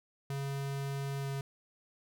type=tone with pitch glide; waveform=square; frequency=138.59 to 137.63 Hz; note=C#3 to C#3; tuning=0 to -12 cents; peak=-35 dBFS; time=0.3-1.41 s; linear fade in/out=2 ms; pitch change=-12 cents; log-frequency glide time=1.19-1.27 s; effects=none